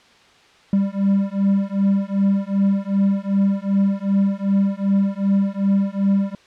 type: beating tone pair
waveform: triangle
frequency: 196 / 198.6 Hz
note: G3 / G3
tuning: 0 / +23 cents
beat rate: 2.6 Hz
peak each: -17 dBFS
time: 0.73-6.35 s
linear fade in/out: 2 ms
effects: white hiss -51 dBFS RMS until 6.46 s + low-pass 4000 Hz 12 dB/octave